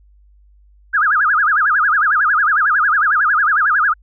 sine tone with vibrato, 1428 Hz, F6, 38 cents sharp, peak -11 dBFS, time 0.93-3.94 s, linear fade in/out 20 ms, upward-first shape sine, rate 11 Hz, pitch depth 290 cents each way, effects added 50 Hz sine -46 dBFS peak until 4.02 s

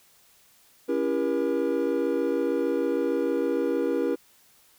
triangle chord, C# diminished seventh, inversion none, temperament just, 277.2 / 332.6 / 399.1 / 479 Hz, C#4 / E4 / G4 / Bb4, 0 / +16 / +31 / +47 cents, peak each -27 / -27 / -28 / -25 dBFS, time 0.88-4.16 s, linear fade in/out 20 ms, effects white hiss -59 dBFS RMS until 4.78 s

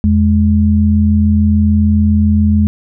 sine tone pair together, 83.4 / 210.3 Hz, E2 / G#3, +21 / +22 cents, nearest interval octave + major third, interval 1601 cents, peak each -10 dBFS, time 0.04-2.67 s, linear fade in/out 0 ms, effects none

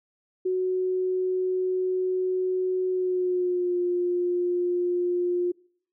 sine tone with pitch glide, 370 to 354.3 Hz, F#4 to F4, 0 to +25 cents, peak -22 dBFS, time 0.45-5.52 s, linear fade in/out 10 ms, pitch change -75 cents, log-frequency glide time 2.9-3.78 s, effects noise-tail reverb RT60 0.6 s tail -24 dB re dry

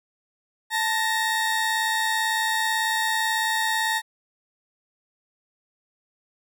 30% pulse tone pair together, 883.3 / 1864.7 Hz, A5 / A#6, +6 / 0 cents, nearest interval octave + minor second, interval 1294 cents, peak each -22 dBFS, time 0.7-4.02 s, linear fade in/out 50 ms, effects none

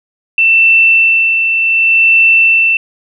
sine tone with tremolo, 2676 Hz, E7, 25 cents sharp, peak -4 dBFS, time 0.38-2.77 s, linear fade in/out 2 ms, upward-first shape sine, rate 0.67 Hz, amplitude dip 45%, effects none

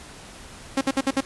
sawtooth tone bursts, 270 Hz, C#4, 45 cents flat, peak -15 dBFS, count 5, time 0.77-1.207 s, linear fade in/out 5 ms, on 41 ms, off 58 ms, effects pink hiss -43 dBFS RMS until 1.25 s + resampled to 24000 Hz

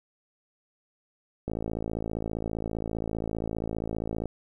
click train, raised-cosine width 2 ms, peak -18 dBFS, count 154, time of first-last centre 1.48-4.257 s, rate 55.1 Hz, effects 10-bit

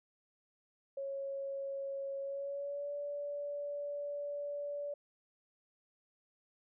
sine tone with pitch glide, 550 to 577 Hz, C#5 to D5, -14 to -31 cents, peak -37 dBFS, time 0.97-4.94 s, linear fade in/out 5 ms, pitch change +83 cents, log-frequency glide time 2.2-2.93 s, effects none

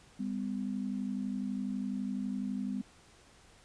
sine tone pair together, 200.3 / 252.3 Hz, G3 / B3, +38 / +37 cents, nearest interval major third, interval 399 cents, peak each -35 / -36 dBFS, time 0.19-2.82 s, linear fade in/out 10 ms, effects pink hiss -60 dBFS RMS until 3.64 s + resampled to 22050 Hz

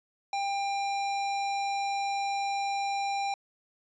square tone, 796 Hz, G5, 26 cents sharp, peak -29 dBFS, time 0.33-3.34 s, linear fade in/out 2 ms, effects resampled to 16000 Hz

